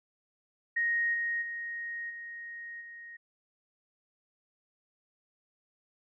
sine tone with level steps, 1870 Hz, A#6, 5 cents sharp, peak -26 / -29 / -35 / -40 / -44 dBFS, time 0.76-3.17 s, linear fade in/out 10 ms, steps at 1.13 / 1.41 / 2.09 / 2.8 s, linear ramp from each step 20 ms, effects none

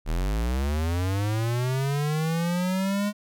square linear sweep, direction up, 36.71 to 208.7 Hz, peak -24 dBFS, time 0.05-3.13 s, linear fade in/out 50 ms, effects none

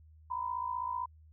sine tone pair together, 953.3 / 1009 Hz, A#5 / B5, +39 / +37 cents, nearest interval minor second, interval 98 cents, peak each -37 / -35 dBFS, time 0.3-1.06 s, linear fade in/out 10 ms, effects added 78 Hz sine -55 dBFS peak until 1.32 s

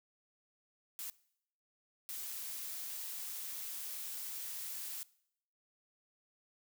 blue noise bursts at uneven times, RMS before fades -43 dBFS, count 2, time 0.99-1.1 / 2.09-5.03 s, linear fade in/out 0 ms, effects noise-tail reverb RT60 0.7 s tail -21 dB re dry

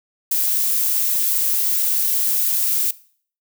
violet noise, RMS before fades -19 dBFS, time 0.31-2.91 s, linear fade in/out 5 ms, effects noise-tail reverb RT60 0.5 s tail -19 dB re dry

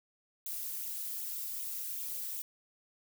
violet noise with flanger, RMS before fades -39 dBFS, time 0.46-2.42 s, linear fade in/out 2 ms, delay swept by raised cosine 0.29 to 4.29 ms, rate 2.6 Hz, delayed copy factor +0.95, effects none

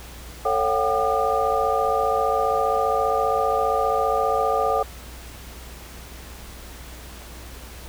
sine tone cluster, 446.2 / 552 / 720 / 775 / 1207 Hz, A4 / C#5 / F#5 / G5 / D6, +24 / -7 / -47 / -20 / +47 cents, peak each -25 dBFS, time 0.45-4.83 s, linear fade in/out 5 ms, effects added 60 Hz sine -40 dBFS peak until 7.88 s + pink hiss -42 dBFS RMS until 7.88 s

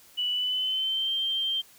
sine tone with pitch glide, 2960 to 3154 Hz, F#7 to G7, 0 to +10 cents, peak -25 dBFS, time 0.17-1.62 s, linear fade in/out 20 ms, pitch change +110 cents, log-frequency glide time 0.31-1.14 s, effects white hiss -55 dBFS RMS until 1.78 s

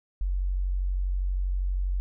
sine tone, 46.25 Hz, F#1, in tune, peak -24 dBFS, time 0.21-2 s, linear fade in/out 0 ms, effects none

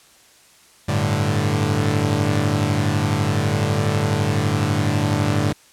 sawtooth chord, G suspended second, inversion none, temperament equal, 98 / 110 / 146.83 Hz, G2 / A2 / D3, 0 / 0 / 0 cents, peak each -18 dBFS, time 0.88-5.53 s, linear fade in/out 10 ms, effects white hiss -51 dBFS RMS until 5.72 s + low-pass 10000 Hz 12 dB/octave

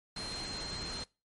sine tone in noise, 4175 Hz, C8, 5 cents flat, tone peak -40 dBFS, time 0.16-1.04 s, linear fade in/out 5 ms, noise pink, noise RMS -42 dBFS, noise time 0.16-1.04 s, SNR -1 dB, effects noise-tail reverb RT60 0.3 s tail -24 dB re dry + MP3 48 kbps

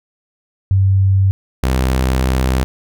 sine / sawtooth tone pair in turn, 96.5 / 64.56 Hz, G2 / C2, -27 / -23 cents, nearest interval perfect fifth, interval 696 cents, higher first, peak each -9 dBFS, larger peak neither, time 0.71-1.31 / 1.63-2.64 s, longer second, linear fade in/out 0 ms, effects none

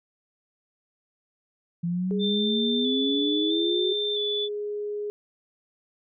sine exponential sweep, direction up, 169 to 378.4 Hz, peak -24 dBFS, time 1.83-3.93 s, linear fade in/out 10 ms
sine tone, 415.3 Hz, G#4, in tune, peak -28 dBFS, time 2.11-5.1 s, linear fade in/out 0 ms
sine tone with vibrato, 3520 Hz, A7, in tune, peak -26 dBFS, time 2.19-4.49 s, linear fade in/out 50 ms, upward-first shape square, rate 0.76 Hz, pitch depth 24 cents each way
effects none

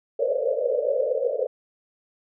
white band-pass noise, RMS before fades -24 dBFS, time 0.19-1.47 s, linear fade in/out 5 ms, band 460 to 590 Hz, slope 96 dB/octave, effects none

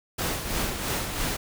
pink noise with tremolo, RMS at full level -27 dBFS, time 0.18-1.37 s, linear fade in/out 10 ms, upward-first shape sine, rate 3 Hz, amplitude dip 50%, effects none

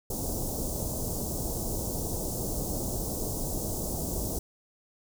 pink band-stop noise, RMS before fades -32 dBFS, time 0.1-4.39 s, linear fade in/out 5 ms, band 710 to 6100 Hz, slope 24 dB/octave, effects none

